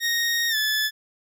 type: tone with pitch glide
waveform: 20% pulse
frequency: 1864.7 to 1729.8 Hz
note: A#6 to A6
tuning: 0 to -30 cents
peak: -16 dBFS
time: 0-0.91 s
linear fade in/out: 50 ms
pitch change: -130 cents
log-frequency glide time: 0.49-0.56 s
effects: none